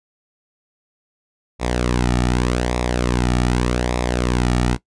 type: tone with flanger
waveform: sawtooth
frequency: 61 Hz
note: B1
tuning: 21 cents flat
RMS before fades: -19 dBFS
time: 1.59-4.78 s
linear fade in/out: 50 ms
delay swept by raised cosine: 0.66 to 1.96 ms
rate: 0.84 Hz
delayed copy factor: -0.6
effects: noise-tail reverb RT60 0.1 s tail -19 dB re dry + resampled to 22050 Hz